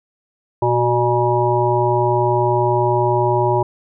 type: harmonic tone with a mistuned harmonic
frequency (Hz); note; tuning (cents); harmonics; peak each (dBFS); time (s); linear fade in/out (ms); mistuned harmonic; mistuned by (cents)
120; B2; -49; 1 / 3 / 5 / 7 / 8; -20 / -18 / -22 / -21 / -20; 0.62-3.63; 5; 3; +47
effects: none